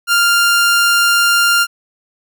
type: tone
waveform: sawtooth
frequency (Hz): 1396.9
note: F6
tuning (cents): 0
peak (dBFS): -6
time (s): 0.07-1.67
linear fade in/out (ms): 50
effects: none